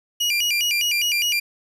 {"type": "tone with vibrato", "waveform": "30% pulse", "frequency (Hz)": 2627, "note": "E7", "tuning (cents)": -7, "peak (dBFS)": -16, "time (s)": [0.2, 1.4], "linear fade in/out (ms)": 10, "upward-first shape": "square", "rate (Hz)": 4.9, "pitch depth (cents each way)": 170, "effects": ["resampled to 32000 Hz", "9-bit"]}